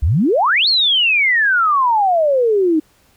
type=exponential two-way sweep; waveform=sine; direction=up then down; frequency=61.74 to 4435 to 302.2 Hz; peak=-11 dBFS; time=0.02-2.8 s; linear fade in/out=10 ms; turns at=0.68 s; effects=pink hiss -55 dBFS RMS until 3.16 s